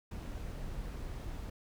brown noise, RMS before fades -41 dBFS, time 0.11-1.5 s, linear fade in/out 5 ms, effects none

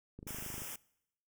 click train, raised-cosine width 3 ms, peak -34 dBFS, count 12, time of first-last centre 0.19-0.62 s, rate 25.6 Hz
white band-stop noise, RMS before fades -44 dBFS, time 0.27-0.76 s, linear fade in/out 5 ms, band 3400 to 5100 Hz, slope 96 dB/octave
effects noise-tail reverb RT60 0.8 s tail -23 dB re dry

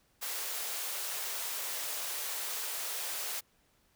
white high-pass noise, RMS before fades -37 dBFS, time 0.21-3.41 s, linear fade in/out 20 ms, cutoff 430 Hz, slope 24 dB/octave, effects pink hiss -70 dBFS RMS until 3.95 s

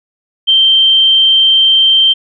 sine tone, 3136 Hz, G7, in tune, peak -5 dBFS, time 0.47-2.14 s, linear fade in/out 20 ms, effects none

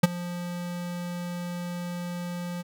square tone with ADSR envelope, 175.5 Hz, F3, 9 cents sharp, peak -12 dBFS, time 0.03-2.63 s, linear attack 8 ms, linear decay 23 ms, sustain -20 dB, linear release 25 ms, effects none

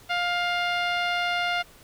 10% pulse tone with low-pass filter, 704 Hz, F5, 14 cents sharp, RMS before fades -26 dBFS, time 0.09-1.63 s, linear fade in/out 20 ms, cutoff 3100 Hz, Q 0.65, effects pink hiss -52 dBFS RMS until 1.83 s

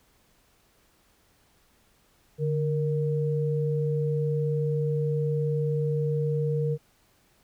sine tone pair together, 146.83 / 466.9 Hz, D3 / A#4, 0 / +3 cents, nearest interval octave + minor sixth, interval 2003 cents, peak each -25 / -28 dBFS, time 2.38-6.78 s, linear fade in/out 50 ms, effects pink hiss -64 dBFS RMS until 7.43 s

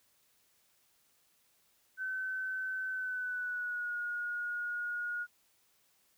sine tone with pitch glide, 1526 to 1440.4 Hz, G6 to F#6, -47 to -47 cents, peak -34 dBFS, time 1.97-5.27 s, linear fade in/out 50 ms, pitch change -100 cents, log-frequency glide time 2.9-3.97 s, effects white hiss -71 dBFS RMS until 6.17 s

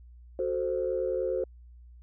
sine chord, F# diminished, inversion none, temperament equal, 370 / 440 / 523.3 Hz, F#4 / A4 / C5, 0 / 0 / 0 cents, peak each -31 / -33 / -29 dBFS, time 0.39-1.44 s, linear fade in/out 2 ms, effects tanh soft clip ceiling -18 dBFS + added 60 Hz sine -48 dBFS peak until 2.02 s

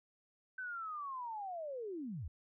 sine linear sweep, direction down, 1540 to 60.1 Hz, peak -40 dBFS, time 0.58-2.28 s, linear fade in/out 5 ms, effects none

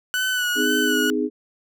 30% pulse tone with vibrato, 1485 Hz, F#6, 6 cents sharp, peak -18 dBFS, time 0.14-1.1 s, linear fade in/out 0 ms, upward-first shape sine, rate 2 Hz, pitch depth 39 cents each way
sine chord, Ab major, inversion first, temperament equal with one note detuned, 256.5 / 311.1 / 415.3 Hz, C4 / Eb4 / Ab4, -34 / 0 / 0 cents, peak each -24 dBFS, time 0.55-1.3 s, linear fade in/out 50 ms
effects none

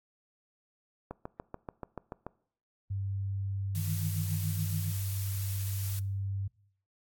click train, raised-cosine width 1 ms, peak -24 dBFS, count 9, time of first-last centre 1.11-2.266 s, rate 6.92 Hz
sine tone, 98 Hz, G2, in tune, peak -31 dBFS, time 2.9-6.48 s, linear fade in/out 10 ms
sine tone with tremolo, 157 Hz, D#3, 16 cents sharp, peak -30 dBFS, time 3.74-4.93 s, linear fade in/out 50 ms, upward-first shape sine, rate 7.1 Hz, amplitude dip 80%
blue noise, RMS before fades -41 dBFS, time 3.75-5.99 s, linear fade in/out 0 ms
effects noise-tail reverb RT60 0.6 s tail -22 dB re dry + AAC 64 kbps

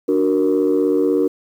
sine chord, D augmented, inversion none, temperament equal, 293.7 / 370 / 466.2 Hz, D4 / F#4 / A#4, 0 / 0 / 0 cents, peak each -17 dBFS, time 0.08-1.28 s, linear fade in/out 10 ms, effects tanh soft clip ceiling -8 dBFS + 8-bit

